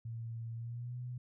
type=tone with pitch glide; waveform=sine; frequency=114.8 to 123.75 Hz; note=A#2 to B2; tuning=-26 to +4 cents; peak=-39 dBFS; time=0.05-1.18 s; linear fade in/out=5 ms; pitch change=+130 cents; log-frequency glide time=0.55-0.97 s; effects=none